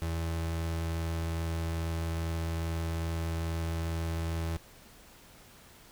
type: tone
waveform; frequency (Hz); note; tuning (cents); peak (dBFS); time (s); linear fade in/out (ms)
35% pulse; 82.41; E2; 0; -29; 0.02-4.57; 0
effects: pink hiss -55 dBFS RMS until 5.91 s